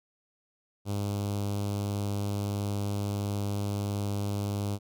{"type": "tone with notch filter", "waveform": "sawtooth", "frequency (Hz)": 101.5, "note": "G#2", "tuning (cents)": -39, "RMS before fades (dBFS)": -31, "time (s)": [0.85, 4.79], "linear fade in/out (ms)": 50, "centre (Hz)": 1800, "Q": 0.75, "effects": []}